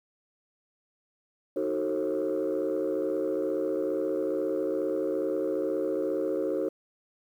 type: chord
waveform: sine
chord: D# diminished seventh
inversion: none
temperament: just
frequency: 311.1 / 373.4 / 448 / 537.6 Hz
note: D#4 / F#4 / A4 / C5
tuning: 0 / +16 / +31 / +47 cents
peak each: -31 / -30 / -31 / -30 dBFS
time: 1.56-6.69 s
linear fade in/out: 5 ms
effects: tanh soft clip ceiling -21 dBFS + 10-bit